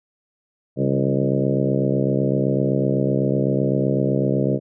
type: harmonic tone with a mistuned harmonic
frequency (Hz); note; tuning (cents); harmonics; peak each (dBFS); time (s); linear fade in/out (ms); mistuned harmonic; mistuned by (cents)
67.9; C#2; -35; 2 / 3 / 4 / 5 / 6 / 7 / 8 / 9; -22 / -24 / -25 / -26 / -27 / -27 / -28 / -29; 0.76-4.6; 50; 3; -61
effects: none